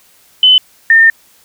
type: tone pair in turn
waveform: sine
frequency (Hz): 3026 / 1812.8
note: F#7 / A#6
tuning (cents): +38 / -49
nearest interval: major sixth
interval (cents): 887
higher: first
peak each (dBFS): -3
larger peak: neither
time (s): 0.43-0.58 / 0.9-1.1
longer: second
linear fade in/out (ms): 2
effects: white hiss -48 dBFS RMS until 1.44 s